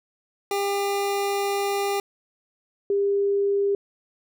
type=tone pair in turn; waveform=25% pulse / sine; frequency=400.4 / 400.4 Hz; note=G4 / G4; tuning=+37 / +37 cents; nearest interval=unison; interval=0 cents; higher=neither; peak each=-19 dBFS; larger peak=neither; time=0.51-2 / 2.9-3.75 s; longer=first; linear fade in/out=2 ms; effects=none